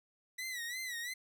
sawtooth tone with vibrato, 1962 Hz, B6, 12 cents flat, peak -35 dBFS, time 0.38-1.14 s, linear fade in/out 10 ms, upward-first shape sine, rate 2.9 Hz, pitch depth 100 cents each way, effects none

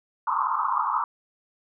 pink band-pass noise, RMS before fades -25 dBFS, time 0.27-1.04 s, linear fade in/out 2 ms, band 880 to 1300 Hz, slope 96 dB/octave, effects none

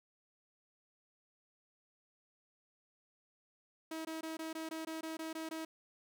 sawtooth tone bursts, 320.6 Hz, E4, 48 cents flat, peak -36 dBFS, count 11, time 3.91-5.65 s, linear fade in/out 5 ms, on 140 ms, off 20 ms, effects none

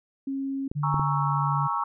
sine tone, 271.8 Hz, C#4, 34 cents flat, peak -27 dBFS, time 0.27-0.68 s, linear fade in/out 5 ms
clicks, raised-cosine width 3 ms, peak -20 dBFS, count 3, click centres 0.715 / 0.943 / 0.996 s
sine tone with pitch glide, 146.83 to 143.64 Hz, D3 to D3, 0 to -38 cents, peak -25 dBFS, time 0.75-1.68 s, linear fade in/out 20 ms, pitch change -38 cents, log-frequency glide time 0.87-1.19 s
sine chord, A# half-diminished seventh, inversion third, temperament equal, 830.6 / 932.3 / 1108.7 / 1318.5 Hz, G#5 / A#5 / C#6 / E6, 0 / 0 / 0 / 0 cents, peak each -34 / -29 / -28 / -31 dBFS, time 0.83-1.84 s, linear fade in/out 5 ms
effects none

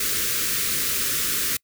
white band-stop noise, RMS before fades -24 dBFS, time 0-1.57 s, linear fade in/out 5 ms, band 520 to 1200 Hz, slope 48 dB/octave, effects noise-tail reverb RT60 0.1 s tail -26 dB re dry

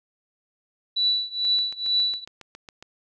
sine tone with tremolo, 3951 Hz, B7, in tune, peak -17 dBFS, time 0.96-2.25 s, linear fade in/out 10 ms, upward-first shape triangle, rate 2.2 Hz, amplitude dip 95%
click train, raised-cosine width 0.2 ms, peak -24 dBFS, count 11, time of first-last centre 1.45-2.826 s, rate 7.27 Hz
effects none

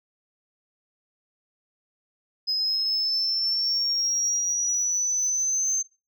sine exponential sweep, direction up, 5050 to 6300 Hz, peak -21 dBFS, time 2.47-5.83 s, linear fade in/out 20 ms, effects noise-tail reverb RT60 0.3 s tail -21 dB re dry + tanh soft clip ceiling -18 dBFS

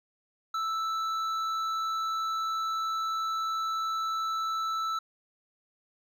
triangle tone with hard clipping, 1318.5 Hz, E6, in tune, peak -30 dBFS, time 0.54-4.99 s, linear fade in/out 5 ms, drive 11 dB, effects none

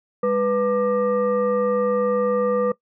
sine tone with frequency modulation, 493.9 Hz, B4, in tune, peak -17 dBFS, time 0.23-2.72 s, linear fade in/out 5 ms, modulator 697 Hz, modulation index 0.71, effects noise-tail reverb RT60 0.1 s tail -20 dB re dry

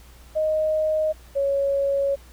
sine tone pair in turn, 622.3 / 555.6 Hz, D#5 / C#5, 0 / +4 cents, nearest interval major second, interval 196 cents, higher first, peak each -19 dBFS, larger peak neither, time 0.35-1.13 / 1.35-2.16 s, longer second, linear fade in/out 20 ms, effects added 60 Hz sine -46 dBFS peak until 2.32 s + pink hiss -52 dBFS RMS until 2.32 s

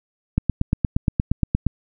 click train, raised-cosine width 5 ms, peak -5 dBFS, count 12, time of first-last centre 0.38-1.667 s, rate 8.55 Hz, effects none

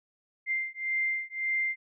sine beating tone pair, 2093 / 2094.8 Hz, C7 / C7, 0 / +1 cents, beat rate 1.8 Hz, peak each -31 dBFS, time 0.46-1.76 s, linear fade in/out 50 ms, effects none

